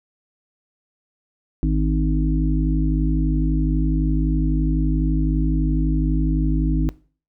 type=harmonic tone with a mistuned harmonic; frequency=51.91 Hz; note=G#1; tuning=in tune; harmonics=1 / 3 / 5 / 6; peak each=-18 / -23 / -25 / -26 dBFS; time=1.63-6.89 s; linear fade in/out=0 ms; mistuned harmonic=1; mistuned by=+28 cents; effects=noise-tail reverb RT60 0.4 s tail -20 dB re dry